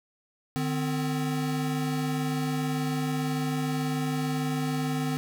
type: tone pair together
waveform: square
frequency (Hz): 151.05 / 257.8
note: D3 / C4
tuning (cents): +49 / -26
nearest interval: major sixth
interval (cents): 925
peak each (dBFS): -30 / -30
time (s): 0.56-5.17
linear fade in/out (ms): 0
effects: none

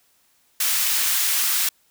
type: high-pass noise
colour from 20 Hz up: white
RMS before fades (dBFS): -21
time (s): 0.6-1.69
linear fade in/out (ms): 5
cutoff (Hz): 1400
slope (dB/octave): 12
effects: white hiss -62 dBFS RMS until 1.9 s

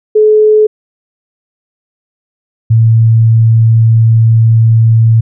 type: tone pair in turn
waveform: sine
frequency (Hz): 428.2 / 113.17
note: A4 / A2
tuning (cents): -47 / +49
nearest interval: octave + major seventh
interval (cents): 2304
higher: first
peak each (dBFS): -3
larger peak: neither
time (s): 0.15-0.67 / 2.7-5.21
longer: second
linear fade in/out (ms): 10
effects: none

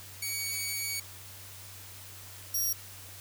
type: tone pair in turn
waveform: 10% pulse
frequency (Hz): 2251 / 5657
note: C#7 / F8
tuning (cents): +26 / +21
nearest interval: octave + major third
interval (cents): 1595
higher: second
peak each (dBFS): -23 / -22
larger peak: second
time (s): 0.22-1 / 2.54-2.73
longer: first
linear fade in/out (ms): 5
effects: added 96 Hz sine -51 dBFS peak until 3.2 s + white hiss -48 dBFS RMS until 3.2 s

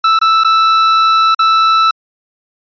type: tone with dropouts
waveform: 45% pulse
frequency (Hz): 1318.5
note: E6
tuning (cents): 0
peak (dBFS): -7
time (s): 0.04-1.91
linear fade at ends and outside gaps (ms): 5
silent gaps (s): 0.19-0.214 / 0.437-0.446 / 1.347-1.391
effects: resampled to 11025 Hz

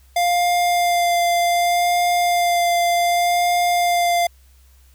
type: tone with vibrato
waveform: square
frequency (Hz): 699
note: F5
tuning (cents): +1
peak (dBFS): -16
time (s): 0.16-4.27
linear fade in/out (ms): 5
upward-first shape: sine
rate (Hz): 0.66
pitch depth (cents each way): 13
effects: added 65 Hz sine -48 dBFS peak until 4.94 s + white hiss -58 dBFS RMS until 4.94 s

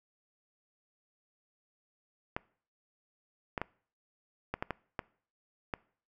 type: clicks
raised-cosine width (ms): 0.5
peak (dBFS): -18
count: 8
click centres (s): 2.365 / 3.578 / 3.616 / 4.54 / 4.625 / 4.707 / 4.992 / 5.738
effects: noise-tail reverb RT60 0.5 s tail -23 dB re dry

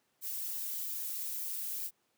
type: noise with flanger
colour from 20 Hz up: violet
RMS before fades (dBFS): -38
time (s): 0.21-1.91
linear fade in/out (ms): 50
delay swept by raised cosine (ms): 1.4 to 3.9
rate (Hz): 2.5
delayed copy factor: -0.8
effects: pink hiss -75 dBFS RMS until 2.17 s + high-pass 200 Hz 12 dB/octave

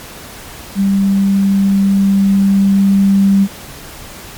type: tone with level ramp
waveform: sine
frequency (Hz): 196.6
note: G3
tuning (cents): +5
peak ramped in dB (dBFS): -9 to -6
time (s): 0.75-3.48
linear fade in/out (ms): 50
effects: pink hiss -32 dBFS RMS until 4.37 s + MP3 96 kbps

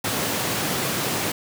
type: high-pass noise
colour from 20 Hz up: pink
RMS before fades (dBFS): -25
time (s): 0.04-1.32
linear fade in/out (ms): 5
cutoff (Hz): 110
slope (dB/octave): 24
effects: none

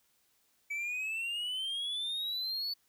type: exponential sweep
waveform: triangle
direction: up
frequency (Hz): 2285 to 4501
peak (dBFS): -32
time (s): 0.7-2.74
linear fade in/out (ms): 10
effects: white hiss -72 dBFS RMS until 2.88 s

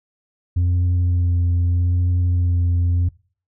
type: tone with vibrato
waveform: sine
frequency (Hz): 88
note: F2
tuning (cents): +14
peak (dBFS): -12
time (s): 0.56-3.09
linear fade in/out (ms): 10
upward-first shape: sine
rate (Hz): 0.8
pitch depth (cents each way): 18
effects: noise-tail reverb RT60 0.4 s tail -23 dB re dry + tanh soft clip ceiling -14 dBFS

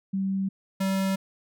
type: tone pair in turn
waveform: sine / square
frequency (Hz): 193.2 / 192.5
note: G3 / G3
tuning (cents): -25 / -31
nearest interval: unison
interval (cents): 6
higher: first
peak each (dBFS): -24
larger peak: neither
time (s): 0.13-0.49 / 0.8-1.16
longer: neither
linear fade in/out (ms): 10
effects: none

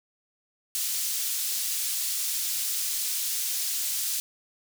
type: high-pass noise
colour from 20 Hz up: pink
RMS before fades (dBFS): -29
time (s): 0.75-4.2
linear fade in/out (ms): 0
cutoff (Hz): 5300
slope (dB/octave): 12
effects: none

